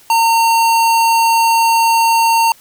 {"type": "tone", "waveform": "square", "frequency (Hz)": 914, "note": "A#5", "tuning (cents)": -34, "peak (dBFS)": -10, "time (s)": [0.1, 2.52], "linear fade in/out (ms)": 2, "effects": ["white hiss -46 dBFS RMS until 2.6 s"]}